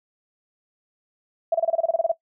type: tone bursts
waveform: sine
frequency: 661 Hz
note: E5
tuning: 5 cents sharp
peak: -16 dBFS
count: 12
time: 1.52-2.118 s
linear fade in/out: 5 ms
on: 26 ms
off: 26 ms
effects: noise-tail reverb RT60 0.1 s tail -18 dB re dry